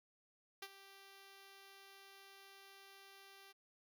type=tone with ADSR envelope; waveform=5% pulse; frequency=392 Hz; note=G4; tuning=in tune; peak=-33 dBFS; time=0.62-3.53 s; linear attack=6 ms; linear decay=48 ms; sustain=-14 dB; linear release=21 ms; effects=none